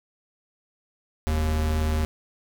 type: tone pair together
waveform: square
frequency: 41.2 / 77.78 Hz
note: E1 / D#2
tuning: 0 / 0 cents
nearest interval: major seventh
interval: 1100 cents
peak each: -30 / -23 dBFS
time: 1.27-2.05 s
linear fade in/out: 0 ms
effects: none

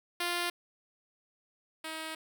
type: tone pair in turn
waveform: 5% pulse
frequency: 349.2 / 317.9 Hz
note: F4 / D#4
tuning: 0 / +37 cents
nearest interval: major second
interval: 163 cents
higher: first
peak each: -19 / -26 dBFS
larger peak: first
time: 0.2-0.5 / 1.84-2.15 s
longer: second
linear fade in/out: 5 ms
effects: none

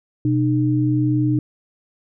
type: tone pair together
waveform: sine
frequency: 125.4 / 304 Hz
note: B2 / D#4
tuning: +27 / -40 cents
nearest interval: octave + minor third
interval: 1533 cents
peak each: -18 dBFS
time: 0.25-1.39 s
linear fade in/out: 2 ms
effects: none

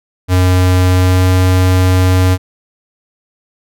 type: tone with pitch glide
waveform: square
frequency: 91.5 to 92.19 Hz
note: F#2 to F#2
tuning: -19 to -6 cents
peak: -8 dBFS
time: 0.28-2.38 s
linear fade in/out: 50 ms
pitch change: +13 cents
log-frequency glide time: 0.89-1.3 s
effects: none

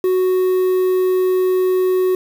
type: tone with quantisation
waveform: triangle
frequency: 370 Hz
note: F#4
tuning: in tune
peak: -11 dBFS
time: 0.04-2.15 s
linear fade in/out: 2 ms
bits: 6
effects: none

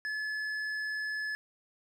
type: tone with hard clipping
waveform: sine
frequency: 1718 Hz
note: A6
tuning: 42 cents flat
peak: -34 dBFS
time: 0.05-1.35 s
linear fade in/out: 0 ms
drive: 6 dB
effects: none

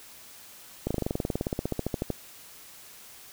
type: slowing click train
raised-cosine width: 2 ms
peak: -14 dBFS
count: 23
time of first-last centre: 0.87-2.103 s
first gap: 36 ms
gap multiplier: 1.04
effects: white hiss -49 dBFS RMS until 3.32 s

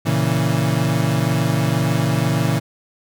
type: chord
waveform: 35% pulse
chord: A# diminished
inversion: none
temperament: equal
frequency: 116.54 / 138.59 / 164.81 Hz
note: A#2 / C#3 / E3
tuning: 0 / 0 / 0 cents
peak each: -19 dBFS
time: 0.05-2.6 s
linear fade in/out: 20 ms
effects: none

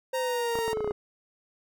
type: tone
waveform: sawtooth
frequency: 932.3 Hz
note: A#5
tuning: in tune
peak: -27 dBFS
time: 0.13-0.74 s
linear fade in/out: 20 ms
type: exponential sweep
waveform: triangle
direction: down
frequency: 523 to 414.6 Hz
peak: -26 dBFS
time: 0.13-0.92 s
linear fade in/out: 5 ms
type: clicks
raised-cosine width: 1 ms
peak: -20 dBFS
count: 9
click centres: 0.555 / 0.588 / 0.68 / 0.731 / 0.772 / 0.806 / 0.845 / 0.876 / 0.909 s
effects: none

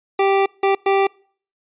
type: tone bursts at uneven times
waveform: 25% pulse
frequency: 391.5 Hz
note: G4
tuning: 2 cents flat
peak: -10 dBFS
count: 3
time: 0.19-0.46 / 0.63-0.75 / 0.86-1.07 s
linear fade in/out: 5 ms
effects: noise-tail reverb RT60 0.5 s tail -26 dB re dry + resampled to 8000 Hz

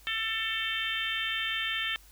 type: harmonic tone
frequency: 445.5 Hz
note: A4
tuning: 22 cents sharp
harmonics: 3 / 4 / 5 / 6 / 7 / 8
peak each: -40 / -34 / -37 / -37 / -34 / -38 dBFS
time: 0.07-1.96 s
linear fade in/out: 0 ms
effects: added 50 Hz sine -55 dBFS peak until 2.11 s + white hiss -58 dBFS RMS until 2.11 s

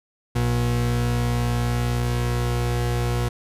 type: tone pair together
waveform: 40% pulse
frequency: 60 / 120.12 Hz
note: B1 / B2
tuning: -49 / -48 cents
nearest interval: octave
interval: 1201 cents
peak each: -25 / -20 dBFS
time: 0.35-3.29 s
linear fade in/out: 10 ms
effects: resampled to 32000 Hz

